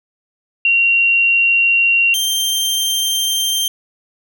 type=tone pair in turn; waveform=sine / sawtooth; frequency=2753 / 3156 Hz; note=F7 / G7; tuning=-25 / +11 cents; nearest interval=major second; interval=236 cents; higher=second; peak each=-10 / -12 dBFS; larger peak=first; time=0.65-2.14 / 2.14-3.68 s; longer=second; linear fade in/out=2 ms; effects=none